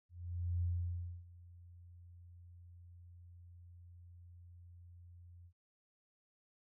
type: tone with ADSR envelope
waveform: sine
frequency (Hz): 87.31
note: F2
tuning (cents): 0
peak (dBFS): -32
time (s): 0.09-5.53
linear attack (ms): 530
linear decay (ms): 620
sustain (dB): -22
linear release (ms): 73
effects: none